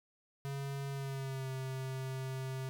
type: tone with pitch glide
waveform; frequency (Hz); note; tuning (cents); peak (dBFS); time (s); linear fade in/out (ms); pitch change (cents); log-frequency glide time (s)
square; 138.59 to 131.8; C#3 to C3; 0 to +13; -38; 0.45-2.69; 0; -87; 0.9-1.5
effects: none